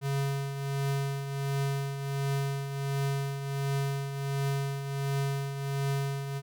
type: tone with tremolo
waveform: square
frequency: 138.59 Hz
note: C#3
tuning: in tune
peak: -27 dBFS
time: 0.01-6.42 s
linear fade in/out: 50 ms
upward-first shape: triangle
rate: 1.4 Hz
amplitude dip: 60%
effects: none